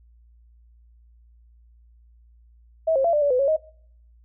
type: tone with pitch steps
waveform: sine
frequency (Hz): 646 / 537 / 677 / 594 / 574 / 503 / 552 / 627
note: E5 / C5 / E5 / D5 / D5 / B4 / C#5 / D#5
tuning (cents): -35 / +45 / +46 / +20 / -40 / +32 / -7 / +13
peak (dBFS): -17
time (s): 2.87-3.566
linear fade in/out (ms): 10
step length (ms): 87
effects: noise-tail reverb RT60 0.6 s tail -23 dB re dry + added 58 Hz sine -51 dBFS peak until 4.24 s

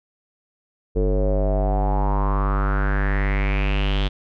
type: tone with low-pass filter sweep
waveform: square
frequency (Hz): 49.4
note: G1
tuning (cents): +14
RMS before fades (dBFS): -20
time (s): 0.95-4.09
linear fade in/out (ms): 20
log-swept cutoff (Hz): 440 to 3400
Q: 5.8
effects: none

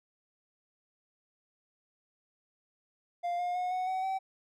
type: tone with pitch steps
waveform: triangle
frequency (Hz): 698.5 / 711.5 / 724.8 / 738.3 / 752.1 / 766.1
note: F5 / F5 / F#5 / F#5 / F#5 / G5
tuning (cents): 0 / +32 / -36 / -4 / +28 / -40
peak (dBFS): -28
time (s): 3.23-4.19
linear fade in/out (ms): 20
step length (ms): 160
effects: none

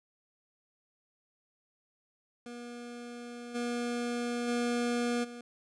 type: tone with level steps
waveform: 25% pulse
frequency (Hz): 240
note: B3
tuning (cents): -49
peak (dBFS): -38 / -28 / -25 / -39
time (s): 2.46-5.41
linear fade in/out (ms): 2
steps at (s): 3.54 / 4.47 / 5.23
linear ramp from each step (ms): 20
effects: resampled to 22050 Hz

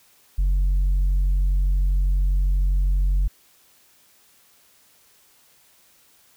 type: tone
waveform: sine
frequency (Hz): 46.25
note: F#1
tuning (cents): 0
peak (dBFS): -14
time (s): 0.38-3.28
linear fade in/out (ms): 10
effects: tanh soft clip ceiling -16 dBFS + white hiss -57 dBFS RMS until 6.36 s

